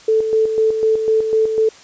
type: tone with tremolo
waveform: sine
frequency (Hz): 440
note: A4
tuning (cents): 0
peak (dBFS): -11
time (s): 0.08-1.69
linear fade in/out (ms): 5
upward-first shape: square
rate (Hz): 4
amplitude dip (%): 50
effects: white hiss -43 dBFS RMS until 1.83 s + resampled to 16000 Hz

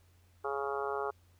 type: harmonic tone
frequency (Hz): 139.2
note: C#3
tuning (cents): +8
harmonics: 3 / 4 / 5 / 6 / 7 / 8 / 9 / 10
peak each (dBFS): -36 / -43 / -42 / -40 / -47 / -41 / -42 / -44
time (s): 0.44-1.11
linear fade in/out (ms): 10
effects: added 88 Hz sine -62 dBFS peak until 1.39 s + pink hiss -70 dBFS RMS until 1.39 s

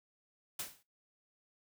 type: noise with exponential decay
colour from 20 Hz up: white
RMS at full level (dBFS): -36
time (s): 0.59-0.83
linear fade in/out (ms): 5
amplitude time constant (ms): 52
effects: noise-tail reverb RT60 0.2 s tail -18 dB re dry

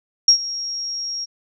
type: tone with ADSR envelope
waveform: sine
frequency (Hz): 5590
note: F8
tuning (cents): +1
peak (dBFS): -6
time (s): 0.28-1.26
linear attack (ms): 4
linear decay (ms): 90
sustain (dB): -18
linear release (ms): 25
effects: none

